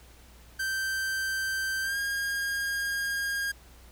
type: tone with pitch glide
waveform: 45% pulse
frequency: 1560 to 1621.6 Hz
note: G6 to G#6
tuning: -9 to -42 cents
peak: -28 dBFS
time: 0.59-3.52 s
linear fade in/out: 10 ms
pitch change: +67 cents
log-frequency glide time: 1.82-1.97 s
effects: added 60 Hz sine -52 dBFS peak until 3.91 s + pink hiss -56 dBFS RMS until 3.91 s